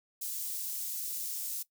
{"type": "high-pass noise", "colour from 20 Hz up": "white", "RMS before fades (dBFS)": -37, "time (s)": [0.21, 1.63], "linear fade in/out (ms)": 10, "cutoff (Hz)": 6700, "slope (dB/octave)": 12, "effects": ["noise-tail reverb RT60 0.1 s tail -18 dB re dry"]}